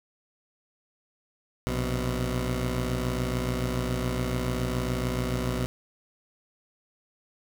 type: tone pair together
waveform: 15% pulse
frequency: 59.42 / 125.9 Hz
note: A#1 / B2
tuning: +34 / +34 cents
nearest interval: octave + minor second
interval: 1300 cents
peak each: -23 dBFS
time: 1.67-5.66 s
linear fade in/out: 0 ms
effects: none